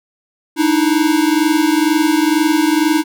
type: tone pair together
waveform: square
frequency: 300 / 322.1 Hz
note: D4 / E4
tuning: +37 / -40 cents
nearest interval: minor second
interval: 123 cents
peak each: -15 dBFS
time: 0.56-3.04 s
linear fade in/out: 50 ms
effects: none